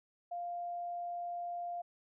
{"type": "tone", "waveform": "sine", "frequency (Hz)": 698.5, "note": "F5", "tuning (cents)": 0, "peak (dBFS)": -37, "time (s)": [0.31, 1.82], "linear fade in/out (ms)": 10, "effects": []}